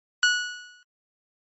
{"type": "tone with exponential decay", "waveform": "sawtooth", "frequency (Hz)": 1466, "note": "F#6", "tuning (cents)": -16, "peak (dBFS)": -11, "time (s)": [0.23, 0.83], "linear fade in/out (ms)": 1, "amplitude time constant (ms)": 130, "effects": ["low-pass 8000 Hz 12 dB/octave", "MP3 32 kbps"]}